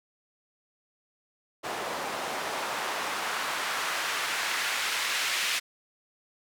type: noise with band-pass filter sweep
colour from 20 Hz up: white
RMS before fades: -31 dBFS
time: 1.63-5.6 s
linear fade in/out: 20 ms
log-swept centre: 600 to 2400 Hz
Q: 1
effects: none